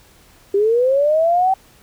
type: linear sweep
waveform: sine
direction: up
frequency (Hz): 390 to 774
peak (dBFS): -12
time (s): 0.54-1.54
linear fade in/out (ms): 5
effects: pink hiss -50 dBFS RMS until 1.82 s